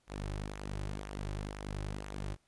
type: tone with flanger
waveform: sawtooth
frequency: 50.4 Hz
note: G1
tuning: 49 cents sharp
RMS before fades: -40 dBFS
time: 0.07-2.37 s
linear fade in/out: 50 ms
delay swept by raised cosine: 0.21 to 4.41 ms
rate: 2 Hz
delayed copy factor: -0.55
effects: pink hiss -74 dBFS RMS until 2.47 s + resampled to 24000 Hz